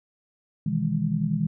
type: chord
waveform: sine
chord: E major seventh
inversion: second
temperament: just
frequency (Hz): 123.61 / 154.51 / 164.81 / 206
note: B2 / D#3 / E3 / G#3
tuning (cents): +2 / -12 / 0 / -14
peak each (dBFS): -33 / -27 / -27 / -27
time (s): 0.66-1.47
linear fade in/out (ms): 5
effects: none